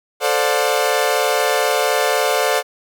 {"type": "chord", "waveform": "sawtooth", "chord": "D dominant seventh", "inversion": "second", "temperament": "equal with one note detuned", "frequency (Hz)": [440, 523.3, 587.3, 722.3], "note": ["A4", "C5", "D5", "F#5"], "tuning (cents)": [0, 0, 0, -42], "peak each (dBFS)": -17, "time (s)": [0.2, 2.63], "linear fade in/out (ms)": 50, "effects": []}